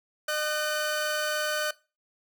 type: tone pair together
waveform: sawtooth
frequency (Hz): 607.5 / 1507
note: D#5 / F#6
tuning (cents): -42 / +31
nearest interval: octave + major third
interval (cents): 1573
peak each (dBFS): -26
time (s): 0.28-1.71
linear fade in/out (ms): 5
effects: noise-tail reverb RT60 0.3 s tail -20 dB re dry